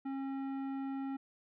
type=tone with tanh clipping; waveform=sine; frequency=271.1 Hz; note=C#4; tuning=38 cents flat; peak=-38 dBFS; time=0.05-1.17 s; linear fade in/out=10 ms; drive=13 dB; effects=none